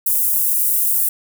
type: high-pass noise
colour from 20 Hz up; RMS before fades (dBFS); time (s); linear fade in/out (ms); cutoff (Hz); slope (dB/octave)
pink; -17; 0.06-1.09; 5; 11000; 24
effects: none